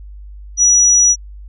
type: tone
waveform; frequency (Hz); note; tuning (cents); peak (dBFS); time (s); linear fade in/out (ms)
sine; 5850; F#8; -21; -7; 0.57-1.16; 50
effects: added 50 Hz sine -31 dBFS peak until 1.48 s